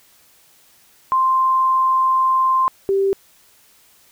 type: tone pair in turn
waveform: sine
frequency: 1046.5 / 391.3 Hz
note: C6 / G4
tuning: 0 / -3 cents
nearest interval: octave + perfect fourth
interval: 1703 cents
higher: first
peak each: -13 / -14 dBFS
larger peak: first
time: 1.12-2.68 / 2.89-3.13 s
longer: first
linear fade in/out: 0 ms
effects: white hiss -53 dBFS RMS until 4.11 s